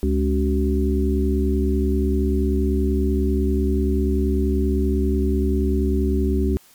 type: harmonic tone with a mistuned harmonic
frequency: 70.3 Hz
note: C#2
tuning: 25 cents sharp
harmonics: 1 / 3 / 4 / 5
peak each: -19 / -24 / -25 / -24 dBFS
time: 0.03-6.57 s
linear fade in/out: 0 ms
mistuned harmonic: 5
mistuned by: +120 cents
effects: white hiss -52 dBFS RMS until 6.74 s + MP3 96 kbps